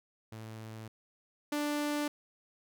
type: tone pair in turn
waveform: sawtooth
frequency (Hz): 110.6 / 294.4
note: A2 / D4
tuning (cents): +9 / +4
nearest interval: octave + perfect fourth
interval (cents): 1695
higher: second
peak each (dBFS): -39 / -27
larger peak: second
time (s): 0.32-0.88 / 1.52-2.08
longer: neither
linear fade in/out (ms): 5
effects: none